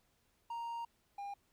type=tone pair in turn; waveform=triangle; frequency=932.3 / 804.4 Hz; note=A#5 / G5; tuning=0 / +44 cents; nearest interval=minor third; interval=256 cents; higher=first; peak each=-37 / -39 dBFS; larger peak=first; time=0.5-0.85 / 1.18-1.34 s; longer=first; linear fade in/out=5 ms; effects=pink hiss -75 dBFS RMS until 1.52 s